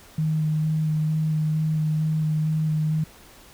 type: tone with vibrato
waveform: sine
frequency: 155.56 Hz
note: D#3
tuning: in tune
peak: -20 dBFS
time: 0.18-3.04 s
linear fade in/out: 5 ms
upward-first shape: square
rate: 2.2 Hz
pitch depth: 10 cents each way
effects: pink hiss -49 dBFS RMS until 3.53 s